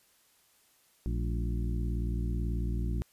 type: harmonic tone with a mistuned harmonic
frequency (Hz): 58.27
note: A#1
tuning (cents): 0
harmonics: 1 / 2 / 3 / 4 / 5 / 6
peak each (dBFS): -30 / -36 / -40 / -42 / -44 / -46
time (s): 1.06-3.02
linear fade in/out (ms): 0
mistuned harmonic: 4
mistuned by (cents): -120
effects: white hiss -66 dBFS RMS until 3.12 s + resampled to 32000 Hz